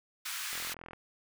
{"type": "high-pass noise", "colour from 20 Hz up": "pink", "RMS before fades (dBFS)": -38, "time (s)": [0.25, 0.74], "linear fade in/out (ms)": 10, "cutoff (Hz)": 1300, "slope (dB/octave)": 24}
{"type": "click train", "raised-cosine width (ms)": 0.5, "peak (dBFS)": -30, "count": 18, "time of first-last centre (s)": [0.53, 0.933], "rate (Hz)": 42.2}
{"effects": []}